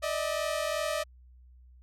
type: tone pair together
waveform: sawtooth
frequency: 595 / 637.7 Hz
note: D5 / D#5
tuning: +22 / +42 cents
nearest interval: minor second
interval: 120 cents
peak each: -28 dBFS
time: 0.02-1.04 s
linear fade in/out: 20 ms
effects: added 62 Hz sine -52 dBFS peak until 1.82 s + low-pass 12000 Hz 12 dB/octave